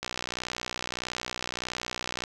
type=click train; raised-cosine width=0.2 ms; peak=-14 dBFS; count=137; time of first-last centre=0.03-2.238 s; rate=61.6 Hz; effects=none